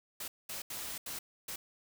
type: noise bursts at uneven times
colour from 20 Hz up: white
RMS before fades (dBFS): -41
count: 5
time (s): 0.2-0.28 / 0.49-0.62 / 0.7-0.98 / 1.06-1.19 / 1.48-1.56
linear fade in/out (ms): 5
effects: none